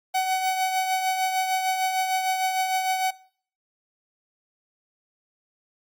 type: tone with tremolo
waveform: 45% pulse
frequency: 752 Hz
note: F#5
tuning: 28 cents sharp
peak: -20 dBFS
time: 0.14-3.11 s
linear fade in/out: 10 ms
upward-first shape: triangle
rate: 6.6 Hz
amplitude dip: 50%
effects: noise-tail reverb RT60 0.5 s tail -21 dB re dry + Opus 48 kbps